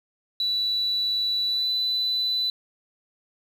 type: tone with pitch glide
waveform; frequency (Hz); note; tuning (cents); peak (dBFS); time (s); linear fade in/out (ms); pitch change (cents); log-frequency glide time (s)
sine; 3951 to 3992; B7 to B7; 0 to +18; -21; 0.4-2.5; 2; +18; 1.47-1.69
effects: tanh soft clip ceiling -18 dBFS + 8-bit